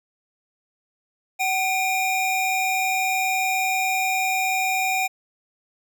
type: tone pair together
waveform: square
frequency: 756.5 / 2410 Hz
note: F#5 / D7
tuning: +38 / +44 cents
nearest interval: octave + minor sixth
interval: 2006 cents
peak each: -24 dBFS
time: 1.39-5.08 s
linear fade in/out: 20 ms
effects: none